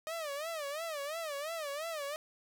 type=tone with vibrato; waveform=sawtooth; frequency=612 Hz; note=D#5; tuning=29 cents flat; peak=-33 dBFS; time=0.07-2.16 s; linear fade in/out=0 ms; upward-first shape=sine; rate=2.9 Hz; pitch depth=160 cents each way; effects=none